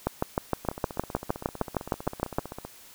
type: two click trains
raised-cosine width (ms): 1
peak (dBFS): -10 / -22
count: 16 / 32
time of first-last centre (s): 0.07-2.385 / 0.65-2.65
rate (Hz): 6.48 / 15.5
effects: white hiss -51 dBFS RMS until 2.94 s